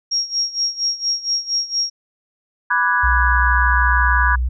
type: tone with tremolo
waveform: sine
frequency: 5588 Hz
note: F8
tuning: in tune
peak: -15 dBFS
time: 0.11-1.9 s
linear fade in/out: 10 ms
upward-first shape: sine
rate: 4.3 Hz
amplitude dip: 85%
type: chord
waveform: sine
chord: G# half-diminished seventh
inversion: first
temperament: equal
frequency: 987.8 / 1174.7 / 1480 / 1661.2 Hz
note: B5 / D6 / F#6 / G#6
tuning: 0 / 0 / 0 / 0 cents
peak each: -19 / -23 / -20 / -18 dBFS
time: 2.7-4.36 s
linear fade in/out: 10 ms
type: tone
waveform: sine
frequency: 61.74 Hz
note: B1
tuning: in tune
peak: -16 dBFS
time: 3.03-4.49 s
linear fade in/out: 10 ms
effects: none